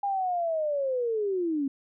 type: linear sweep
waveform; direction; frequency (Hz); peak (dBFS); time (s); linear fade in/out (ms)
sine; down; 813 to 266; -25; 0.03-1.68; 5
effects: none